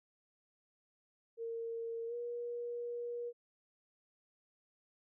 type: tone with pitch glide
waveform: sine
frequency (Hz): 459.5 to 477.9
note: A#4 to A#4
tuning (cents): -25 to +43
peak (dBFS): -38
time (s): 1.37-3.33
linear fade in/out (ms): 50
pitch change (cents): +68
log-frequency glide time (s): 2.07-2.14
effects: none